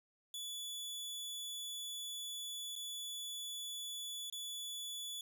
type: tone with dropouts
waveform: sawtooth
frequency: 3440 Hz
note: A7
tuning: 40 cents flat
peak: -39 dBFS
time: 0.34-5.21 s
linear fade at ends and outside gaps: 2 ms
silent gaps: 2.755-2.761 / 4.3-4.325 s
effects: none